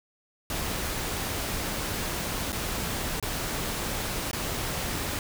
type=noise with dropouts; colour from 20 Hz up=pink; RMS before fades=-31 dBFS; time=0.5-5.19 s; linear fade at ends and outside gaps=1 ms; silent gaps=2.521-2.528 / 3.199-3.226 / 4.313-4.331 s; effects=none